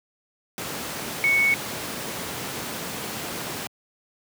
sine tone in noise, 2217 Hz, C#7, in tune, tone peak -17 dBFS, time 1.24-1.54 s, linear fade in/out 0 ms, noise pink, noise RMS -31 dBFS, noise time 0.58-3.67 s, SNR +11 dB, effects high-pass 150 Hz 12 dB/octave

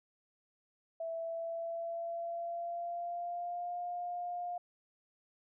sine tone with pitch glide, 659.3 to 706.6 Hz, E5 to F5, 0 to +20 cents, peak -36 dBFS, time 1-4.58 s, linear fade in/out 5 ms, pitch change +120 cents, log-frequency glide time 1.1-3.78 s, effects none

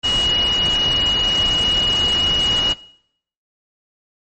sine tone in noise, 2900 Hz, F#7, 35 cents flat, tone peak -16 dBFS, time 0.03-2.74 s, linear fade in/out 20 ms, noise pink, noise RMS -25 dBFS, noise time 0.03-2.74 s, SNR +6 dB, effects noise-tail reverb RT60 0.7 s tail -20 dB re dry + MP3 32 kbps

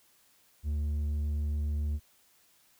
square tone with low-pass filter, 74.4 Hz, D2, 23 cents sharp, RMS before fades -31 dBFS, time 0.63-2 s, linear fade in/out 50 ms, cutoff 150 Hz, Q 0.62, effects white hiss -65 dBFS RMS until 2.79 s

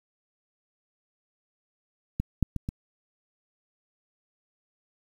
clicks, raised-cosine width 5 ms, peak -14 / -9 / -17 / -18 dBFS, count 4, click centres 2.2 / 2.427 / 2.563 / 2.689 s, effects 8-bit

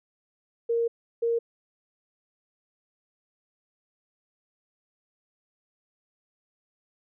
sine tone bursts at uneven times, 465.2 Hz, A#4, 4 cents flat, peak -22 dBFS, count 2, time 0.69-0.88 / 1.22-1.39 s, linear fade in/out 10 ms, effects none

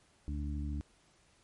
harmonic tone, 73 Hz, D2, 10 cents flat, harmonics 1 / 2 / 3 / 4, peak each -35 / -44 / -45 / -44 dBFS, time 0.28-0.81 s, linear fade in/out 0 ms, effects pink hiss -67 dBFS RMS until 1.43 s + MP3 48 kbps

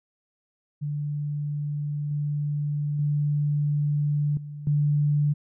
sine tone with level steps, 146.83 Hz, D3, in tune, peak -26 / -24 / -21 / -34 / -19 dBFS, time 0.81-5.34 s, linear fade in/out 20 ms, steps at 2.11 / 2.99 / 4.37 / 4.67 s, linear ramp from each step 2 ms, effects none

